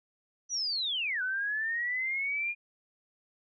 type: linear two-way sweep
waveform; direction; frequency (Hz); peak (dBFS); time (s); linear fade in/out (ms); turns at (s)
sine; down then up; 5990 to 1480 to 2432; -29; 0.49-2.55; 50; 1.22
effects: none